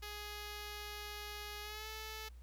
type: tone with pitch glide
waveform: 5% pulse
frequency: 416.5 to 435.7 Hz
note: G#4 to A4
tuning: +5 to -17 cents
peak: -33 dBFS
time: 0.02-2.29 s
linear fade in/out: 10 ms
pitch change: +78 cents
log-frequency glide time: 1.62-1.88 s
effects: added 60 Hz sine -51 dBFS peak until 2.42 s + pink hiss -71 dBFS RMS until 2.42 s